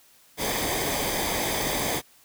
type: noise with comb filter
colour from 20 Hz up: pink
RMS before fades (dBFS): -27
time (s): 0.37-2.02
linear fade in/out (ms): 50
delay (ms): 0.72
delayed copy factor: -0.65
effects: white hiss -57 dBFS RMS until 2.24 s